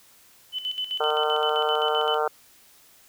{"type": "tone with tremolo", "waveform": "sine", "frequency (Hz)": 3017, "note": "F#7", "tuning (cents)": 33, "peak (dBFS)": -25, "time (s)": [0.52, 2.19], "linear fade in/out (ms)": 50, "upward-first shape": "square", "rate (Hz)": 7.7, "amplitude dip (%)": 70}
{"type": "harmonic tone", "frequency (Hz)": 152.1, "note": "D#3", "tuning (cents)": -39, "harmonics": [3, 4, 5, 6, 7, 8, 9, 10], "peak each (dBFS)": [-26, -30, -28, -31, -36, -32, -30, -40], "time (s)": [1, 2.28], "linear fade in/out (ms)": 5}
{"effects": ["white hiss -55 dBFS RMS until 3.08 s"]}